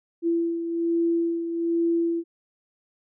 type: beating tone pair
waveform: sine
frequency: 336.1 / 337.3 Hz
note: E4 / E4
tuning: +34 / +40 cents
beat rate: 1.2 Hz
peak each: -22 / -30 dBFS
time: 0.22-2.24 s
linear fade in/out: 50 ms
effects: none